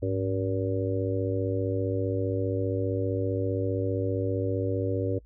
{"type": "harmonic tone with a mistuned harmonic", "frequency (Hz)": 95.2, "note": "F#2", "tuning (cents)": 50, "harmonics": [1, 3, 4, 5, 6], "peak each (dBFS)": [-29, -32, -33, -31, -35], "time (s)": [0.02, 5.19], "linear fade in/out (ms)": 10, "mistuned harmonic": 1, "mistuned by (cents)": 120, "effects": ["noise-tail reverb RT60 0.1 s tail -23 dB re dry", "added 55 Hz sine -50 dBFS peak until 5.25 s"]}